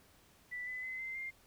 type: tone with pitch steps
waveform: sine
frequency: 1975.5 / 2008 / 2040 / 2074 / 2108 Hz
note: B6 / B6 / C7 / C7 / C7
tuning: 0 / +28 / -44 / -16 / +12 cents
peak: -39 dBFS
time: 0.51-1.31 s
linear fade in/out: 20 ms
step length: 160 ms
effects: pink hiss -65 dBFS RMS until 1.46 s